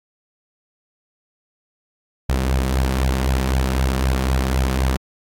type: tone with flanger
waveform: sawtooth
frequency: 65.41 Hz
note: C2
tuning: in tune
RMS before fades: -19 dBFS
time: 2.29-4.97 s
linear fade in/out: 5 ms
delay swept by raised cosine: 1.2 to 5.6 ms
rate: 3.9 Hz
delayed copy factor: +0.5
effects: AAC 48 kbps